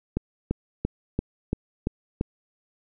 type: click train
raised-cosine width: 3 ms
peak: -11 dBFS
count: 7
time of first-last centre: 0.17-2.211 s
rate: 2.94 Hz
effects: none